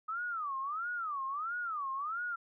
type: tone with vibrato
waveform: sine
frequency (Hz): 1244.5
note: D#6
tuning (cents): 0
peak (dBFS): -34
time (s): 0.08-2.36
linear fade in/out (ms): 10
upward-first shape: sine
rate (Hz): 1.5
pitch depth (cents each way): 270
effects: none